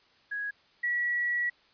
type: tone pair in turn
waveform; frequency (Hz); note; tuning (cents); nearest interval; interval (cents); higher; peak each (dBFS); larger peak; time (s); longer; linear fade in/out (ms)
sine; 1661.2 / 1932.1; G#6 / B6; 0 / -38; minor third; 262; second; -31 / -26; second; 0.31-0.51 / 0.83-1.5; second; 10
effects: white hiss -63 dBFS RMS until 1.73 s + resampled to 11025 Hz